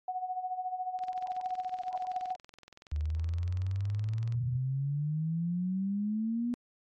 sine tone with tremolo, 738 Hz, F#5, 5 cents flat, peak -30 dBFS, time 0.08-2.36 s, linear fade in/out 2 ms, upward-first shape sine, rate 14 Hz, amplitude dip 70%
click train, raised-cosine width 0.2 ms, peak -34 dBFS, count 72, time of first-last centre 0.99-4.323 s, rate 21.3 Hz
sine exponential sweep, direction up, 73.42 to 244.8 Hz, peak -29 dBFS, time 2.92-6.54 s, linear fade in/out 0 ms
effects AAC 32 kbps

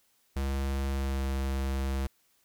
square tone with pitch glide, 68.1 to 67.24 Hz, C#2 to C2, -30 to +48 cents, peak -29 dBFS, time 0.36-2.07 s, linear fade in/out 5 ms, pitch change -22 cents, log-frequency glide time 0.91-1.22 s, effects white hiss -69 dBFS RMS until 2.44 s

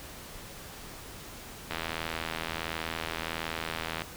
click train, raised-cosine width 0.3 ms, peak -16 dBFS, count 189, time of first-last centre 1.71-4.02 s, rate 81.4 Hz, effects pink hiss -45 dBFS RMS until 4.16 s

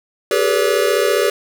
square tone cluster, 390.9 / 425.8 / 486.4 / 570 Hz, G4 / G#4 / B4 / C#5, -5 / +43 / -26 / +48 cents, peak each -20 dBFS, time 0.31-1.3 s, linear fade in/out 2 ms, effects none

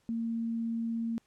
sine tone, 229.2 Hz, A#3, 29 cents flat, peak -30 dBFS, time 0.09-1.18 s, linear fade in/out 0 ms, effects pink hiss -71 dBFS RMS until 1.26 s + low-pass 10000 Hz 12 dB/octave

